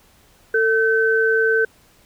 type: tone pair together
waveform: sine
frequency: 447.4 / 1533 Hz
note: A4 / G6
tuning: +29 / -39 cents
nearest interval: octave + major sixth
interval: 2132 cents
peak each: -17 dBFS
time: 0.54-1.65 s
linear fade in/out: 5 ms
effects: pink hiss -54 dBFS RMS until 2.05 s